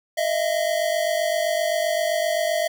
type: tone pair together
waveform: square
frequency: 624 / 671.7 Hz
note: D#5 / E5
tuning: +5 / +32 cents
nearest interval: minor second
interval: 127 cents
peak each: -24 dBFS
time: 0.17-2.68 s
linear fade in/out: 10 ms
effects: none